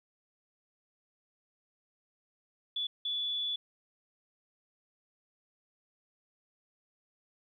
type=tone bursts at uneven times; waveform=sine; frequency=3442 Hz; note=A7; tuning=39 cents flat; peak=-31 dBFS; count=2; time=2.76-2.87 / 3.05-3.56 s; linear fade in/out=5 ms; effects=12-bit